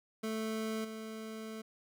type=tone with level steps; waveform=25% pulse; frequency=220 Hz; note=A3; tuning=in tune; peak=-31 / -38 dBFS; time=0.23-1.62 s; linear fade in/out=10 ms; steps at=0.84 s; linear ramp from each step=10 ms; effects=none